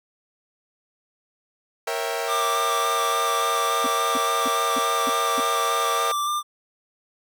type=chord; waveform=sawtooth; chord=A# diminished seventh; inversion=none; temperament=equal with one note detuned; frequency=466.2 / 549.9 / 659.3 / 784 Hz; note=A#4 / C#5 / E5 / G5; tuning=0 / -14 / 0 / 0 cents; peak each=-25 / -28 / -26 / -28 dBFS; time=1.87-6.12 s; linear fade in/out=5 ms
type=tone with vibrato; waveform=square; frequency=1184 Hz; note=D6; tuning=14 cents sharp; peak=-23 dBFS; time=2.27-6.43 s; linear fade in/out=50 ms; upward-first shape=square; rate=3.5 Hz; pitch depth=15 cents each way
type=tone bursts; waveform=sine; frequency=261.6 Hz; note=C4; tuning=in tune; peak=-26 dBFS; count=6; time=3.84-5.402 s; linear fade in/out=5 ms; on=27 ms; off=280 ms
effects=none